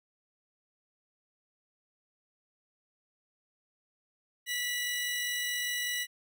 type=tone pair together; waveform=sawtooth; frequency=1961 / 2919 Hz; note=B6 / F#7; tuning=-13 / -24 cents; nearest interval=perfect fifth; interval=689 cents; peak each=-29 / -33 dBFS; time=4.46-6.07 s; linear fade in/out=50 ms; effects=none